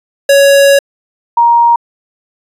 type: tone pair in turn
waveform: square / sine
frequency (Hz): 558 / 940.1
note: C#5 / A#5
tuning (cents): +11 / +14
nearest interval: major sixth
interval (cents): 903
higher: second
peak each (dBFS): -4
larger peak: neither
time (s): 0.29-0.79 / 1.37-1.76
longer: first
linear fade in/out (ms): 5
effects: resampled to 32000 Hz